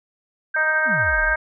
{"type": "tone with pitch glide", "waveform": "sine", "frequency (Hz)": [1568, 1578], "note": ["G6", "G6"], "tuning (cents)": [0, 11], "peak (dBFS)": -18, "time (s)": [0.54, 1.36], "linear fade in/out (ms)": 10, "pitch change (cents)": 11, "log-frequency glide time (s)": [1.04, 1.2]}
{"type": "harmonic tone", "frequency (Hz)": 311.1, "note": "D#4", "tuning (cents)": 0, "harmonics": [2, 3, 4, 5, 6, 7], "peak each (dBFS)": [-27, -29, -30, -31, -32, -32], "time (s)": [0.56, 1.36], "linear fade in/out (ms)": 5}
{"type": "exponential two-way sweep", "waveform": "sine", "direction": "down then up", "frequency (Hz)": [293.3, 32.7, 70.8], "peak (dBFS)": -26, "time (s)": [0.85, 1.36], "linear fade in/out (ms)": 50, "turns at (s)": 1.24}
{"effects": []}